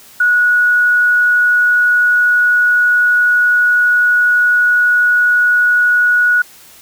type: tone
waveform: sine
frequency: 1461 Hz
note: F#6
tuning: 22 cents flat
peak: -8 dBFS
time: 0.2-6.42 s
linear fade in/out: 5 ms
effects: white hiss -41 dBFS RMS until 6.81 s